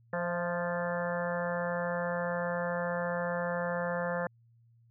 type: harmonic tone with a mistuned harmonic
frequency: 174.61 Hz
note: F3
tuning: in tune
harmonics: 1 / 3 / 4 / 5 / 6 / 7 / 8 / 9 / 10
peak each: -37 / -33 / -40 / -42 / -42 / -45 / -43 / -44 / -40 dBFS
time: 0.13-4.27 s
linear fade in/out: 2 ms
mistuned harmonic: 4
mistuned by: -38 cents
effects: added 116 Hz sine -60 dBFS peak until 4.9 s